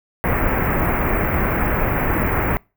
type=band-stop noise; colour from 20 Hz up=pink; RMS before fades=-19 dBFS; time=0.24-2.57 s; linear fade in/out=0 ms; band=2300 to 15000 Hz; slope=48 dB/octave; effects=noise-tail reverb RT60 0.3 s tail -26 dB re dry